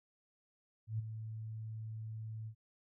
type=tone with ADSR envelope; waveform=sine; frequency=110.2 Hz; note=A2; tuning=3 cents sharp; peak=-32 dBFS; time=0.87-2.55 s; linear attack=120 ms; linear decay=17 ms; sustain=-9 dB; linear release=78 ms; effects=none